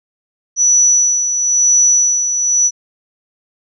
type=tone with tremolo; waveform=sine; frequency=5920 Hz; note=F#8; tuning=in tune; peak=-7 dBFS; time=0.56-2.71 s; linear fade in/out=50 ms; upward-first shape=sine; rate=1 Hz; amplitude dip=55%; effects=none